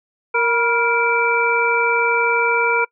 harmonic tone with a mistuned harmonic, 466.2 Hz, A#4, in tune, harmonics 1 / 2 / 3 / 5, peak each -20 / -20 / -20 / -20 dBFS, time 0.34-2.85 s, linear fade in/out 10 ms, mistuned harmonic 2, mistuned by +65 cents, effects noise-tail reverb RT60 0.1 s tail -25 dB re dry

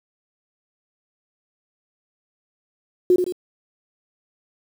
sine tone with echo, 362.1 Hz, F#4, 37 cents flat, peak -11 dBFS, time 3.1-3.16 s, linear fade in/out 2 ms, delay 82 ms, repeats 2, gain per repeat -6 dB, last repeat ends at 3.324 s, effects 7-bit

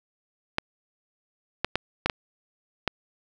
clicks, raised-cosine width 0.3 ms, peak -7 dBFS, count 6, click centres 0.584 / 1.646 / 1.756 / 2.06 / 2.098 / 2.877 s, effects none

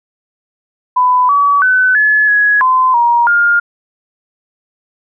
sine tone with pitch steps, 1000 / 1140 / 1509 / 1711 / 1675 / 1027 / 947 / 1412 Hz, B5 / C#6 / F#6 / A6 / G#6 / C6 / A#5 / F6, +21 / +48 / +34 / -49 / +14 / -33 / +27 / +19 cents, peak -7 dBFS, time 0.96-3.6 s, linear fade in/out 10 ms, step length 330 ms, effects none

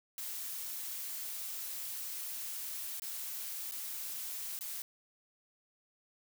blue noise with dropouts, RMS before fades -41 dBFS, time 0.18-4.82 s, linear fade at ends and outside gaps 1 ms, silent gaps 2.998-3.02 / 3.712-3.72 / 4.59-4.609 s, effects none

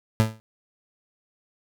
30% pulse tone with exponential decay, 110.2 Hz, A2, 3 cents sharp, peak -11 dBFS, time 0.2-0.4 s, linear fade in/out 0 ms, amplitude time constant 42 ms, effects none

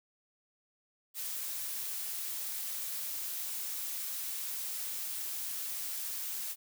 blue noise, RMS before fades -38 dBFS, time 1.14-6.56 s, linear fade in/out 50 ms, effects none

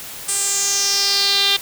sawtooth tone with band-pass filter sweep, 398.2 Hz, G4, 27 cents sharp, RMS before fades -18 dBFS, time 0.28-1.57 s, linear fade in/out 10 ms, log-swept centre 8700 to 3500 Hz, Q 4.8, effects white hiss -33 dBFS RMS until 1.61 s

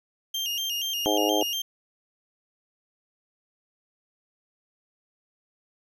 35% pulse tone with vibrato, 3000 Hz, F#7, 23 cents sharp, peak -25 dBFS, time 0.34-1.62 s, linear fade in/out 5 ms, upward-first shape square, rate 4.2 Hz, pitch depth 94 cents each way
harmonic tone, 104.4 Hz, G#2, 10 cents sharp, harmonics 3 / 4 / 5 / 6 / 7 / 8, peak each -27 / -28 / -29 / -30 / -30 / -31 dBFS, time 1.06-1.43 s, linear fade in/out 0 ms
effects none

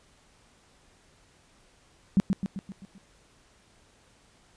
sine tone with echo, 193.5 Hz, G3, 22 cents flat, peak -16 dBFS, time 2.17-2.2 s, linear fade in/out 0 ms, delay 130 ms, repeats 6, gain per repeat -5 dB, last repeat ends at 2.98 s, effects pink hiss -61 dBFS RMS until 4.56 s + resampled to 22050 Hz

